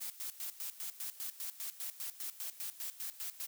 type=noise with tremolo; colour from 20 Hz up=blue; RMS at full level=-41 dBFS; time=0-3.47 s; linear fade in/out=20 ms; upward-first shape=square; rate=5 Hz; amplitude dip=80%; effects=none